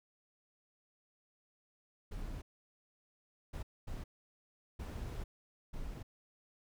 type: noise bursts at uneven times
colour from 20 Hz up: brown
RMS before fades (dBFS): -42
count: 5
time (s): 2.11-2.42 / 3.53-3.63 / 3.87-4.04 / 4.79-5.24 / 5.73-6.03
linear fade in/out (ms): 10
effects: none